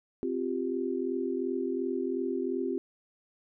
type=chord; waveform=sine; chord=C suspended fourth; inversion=none; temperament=equal; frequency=261.6 / 349.2 / 392 Hz; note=C4 / F4 / G4; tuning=0 / 0 / 0 cents; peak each=-33 dBFS; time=0.23-2.78 s; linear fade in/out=0 ms; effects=none